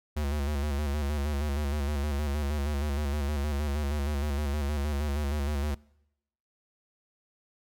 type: tone with vibrato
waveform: square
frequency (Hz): 72.5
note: D2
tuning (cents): -22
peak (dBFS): -28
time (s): 0.16-5.75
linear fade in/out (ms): 10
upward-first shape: square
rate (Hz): 6.4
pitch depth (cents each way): 57
effects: noise-tail reverb RT60 0.9 s tail -25 dB re dry